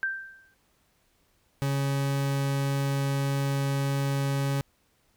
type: tone with exponential decay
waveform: sine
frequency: 1568 Hz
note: G6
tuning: in tune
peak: -23 dBFS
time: 0.03-0.54 s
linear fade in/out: 0 ms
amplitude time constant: 110 ms
type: tone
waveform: 40% pulse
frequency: 138.59 Hz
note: C#3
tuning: in tune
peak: -24 dBFS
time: 1.62-4.61 s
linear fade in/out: 0 ms
effects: pink hiss -68 dBFS RMS until 5.16 s